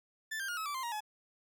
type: tone with pitch steps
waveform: 40% pulse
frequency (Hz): 1760 / 1586.2 / 1429.6 / 1288.4 / 1161.2 / 1046.5 / 943.2 / 850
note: A6 / G6 / F6 / E6 / D6 / C6 / A#5 / G#5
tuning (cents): 0 / +20 / +40 / -40 / -20 / 0 / +20 / +40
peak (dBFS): -35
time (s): 0.31-1.006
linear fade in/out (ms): 10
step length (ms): 87
effects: none